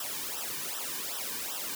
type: noise with flanger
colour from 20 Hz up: white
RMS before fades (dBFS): -36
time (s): 0-1.75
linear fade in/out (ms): 2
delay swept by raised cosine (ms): 0.44 to 1.54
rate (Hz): 2.6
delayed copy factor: -0.95
effects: none